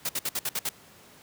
white noise bursts, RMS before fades -29 dBFS, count 7, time 0.05-0.692 s, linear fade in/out 5 ms, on 42 ms, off 58 ms, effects pink hiss -53 dBFS RMS until 1.22 s + high-pass 100 Hz 12 dB/octave

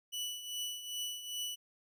sawtooth tone with tremolo, 2960 Hz, F#7, in tune, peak -32 dBFS, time 0.12-1.56 s, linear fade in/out 20 ms, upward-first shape triangle, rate 2.5 Hz, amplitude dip 70%, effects none

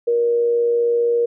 sine tone with amplitude modulation, 472.9 Hz, A#4, 25 cents sharp, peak -13 dBFS, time 0.07-1.26 s, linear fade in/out 10 ms, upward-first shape sine, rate 115 Hz, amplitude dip 30%, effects none

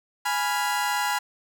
30% pulse chord, F diminished, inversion first, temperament equal, 830.6 / 987.8 / 1396.9 Hz, Ab5 / Cb6 / F6, 0 / 0 / 0 cents, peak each -24 / -25 / -28 dBFS, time 0.25-1.19 s, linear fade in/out 10 ms, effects none

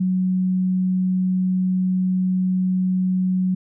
sine tone, 185 Hz, F#3, in tune, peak -17 dBFS, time 0-3.55 s, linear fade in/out 10 ms, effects none

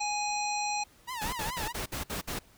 harmonic tone, 831 Hz, G#5, 1 cent sharp, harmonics 1 / 3 / 5 / 7 / 9, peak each -31 / -36 / -38 / -39 / -41 dBFS, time 0-0.84 s, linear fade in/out 10 ms
sawtooth tone with vibrato, 932.3 Hz, A#5, in tune, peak -31 dBFS, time 1.07-1.73 s, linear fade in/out 20 ms, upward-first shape triangle, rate 4.8 Hz, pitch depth 210 cents each way
pink noise bursts, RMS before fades -35 dBFS, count 7, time 1.21-2.392 s, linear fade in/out 10 ms, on 120 ms, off 57 ms
effects pink hiss -60 dBFS RMS until 2.57 s

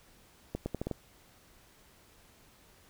accelerating click train, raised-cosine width 2 ms, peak -20 dBFS, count 6, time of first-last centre 0.55-0.913 s, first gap 110 ms, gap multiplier 0.79, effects pink hiss -61 dBFS RMS until 2.89 s

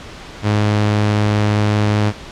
sawtooth tone, 104.9 Hz, G#2, 18 cents sharp, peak -9 dBFS, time 0.42-2.13 s, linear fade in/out 50 ms, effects pink hiss -34 dBFS RMS until 2.31 s + low-pass 5000 Hz 12 dB/octave

